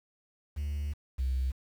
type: tone pair in turn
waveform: triangle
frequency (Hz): 73 / 64.72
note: D2 / C2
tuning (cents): -10 / -18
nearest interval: major second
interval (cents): 208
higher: first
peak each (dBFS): -28 / -23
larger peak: second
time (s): 0.56-0.94 / 1.18-1.52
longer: first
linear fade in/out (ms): 20
effects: tanh soft clip ceiling -25 dBFS + 9-bit